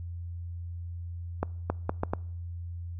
accelerating click train, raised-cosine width 1 ms, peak -13 dBFS, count 5, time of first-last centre 1.43-2.135 s, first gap 270 ms, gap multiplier 0.72, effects noise-tail reverb RT60 0.7 s tail -25 dB re dry + added 86 Hz sine -35 dBFS peak until 2.99 s

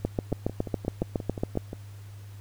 two click trains, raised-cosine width 2 ms, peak -21 / -12 dBFS, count 9 / 12, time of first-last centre 0.32-1.731 / 0.05-1.574 s, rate 5.67 / 7.22 Hz, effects added 101 Hz sine -41 dBFS peak until 2.4 s + pink hiss -56 dBFS RMS until 2.4 s

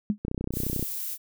sine tone with exponential decay, 207.7 Hz, G#3, in tune, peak -17 dBFS, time 0.1-0.18 s, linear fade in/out 0 ms, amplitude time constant 17 ms
click train, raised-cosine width 3 ms, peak -17 dBFS, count 19, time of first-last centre 0.25-0.827 s, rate 31.2 Hz
violet noise, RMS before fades -33 dBFS, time 0.52-1.18 s, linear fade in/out 50 ms
effects none

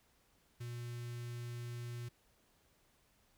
square tone with notch filter, 120 Hz, B2, 49 cents flat, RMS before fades -44 dBFS, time 0.6-2.09 s, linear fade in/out 10 ms, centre 710 Hz, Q 0.56, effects pink hiss -72 dBFS RMS until 3.37 s

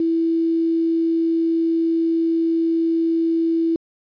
sine tone with quantisation, 329.6 Hz, E4, in tune, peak -16 dBFS, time 0-3.76 s, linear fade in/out 2 ms, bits 7, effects resampled to 11025 Hz

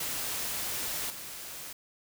white noise with level steps, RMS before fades -34 / -42 dBFS, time 0-1.73 s, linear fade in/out 5 ms, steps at 1.1 s, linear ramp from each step 2 ms, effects none

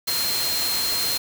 sine tone in noise, 4186 Hz, C8, in tune, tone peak -24 dBFS, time 0.07-1.18 s, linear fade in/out 10 ms, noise white, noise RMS -26 dBFS, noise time 0.07-1.18 s, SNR -1 dB, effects none

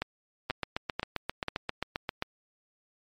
two click trains, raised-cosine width 0.3 ms, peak -14 / -14 dBFS, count 4 / 14, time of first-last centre 0.02-1.483 / 0.5-2.224 s, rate 2.05 / 7.54 Hz, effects MP3 64 kbps

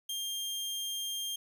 sawtooth tone, 3200 Hz, G7, 35 cents sharp, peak -31 dBFS, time 0.09-1.36 s, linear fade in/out 5 ms, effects none

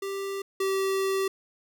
square tone pair in turn, 392.9 / 386.4 Hz, G4 / G4, +4 / -25 cents, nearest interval unison, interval 29 cents, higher first, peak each -31 / -25 dBFS, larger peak second, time 0.02-0.42 / 0.6-1.28 s, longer second, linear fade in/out 5 ms, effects none

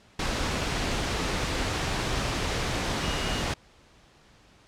sine tone in noise, 2871 Hz, F7, 47 cents sharp, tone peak -37 dBFS, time 3.03-3.42 s, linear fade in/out 5 ms, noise pink, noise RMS -28 dBFS, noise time 0.19-3.54 s, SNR -12 dB, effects pink hiss -57 dBFS RMS until 4.67 s + low-pass 6000 Hz 12 dB/octave

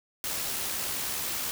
white noise with amplitude modulation, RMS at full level -31 dBFS, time 0.24-1.51 s, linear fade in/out 0 ms, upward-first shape sine, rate 70.4 Hz, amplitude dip 25%, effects none

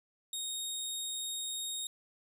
20% pulse tone, 3729 Hz, A#7, in tune, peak -30 dBFS, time 0.33-1.87 s, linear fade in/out 2 ms, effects none

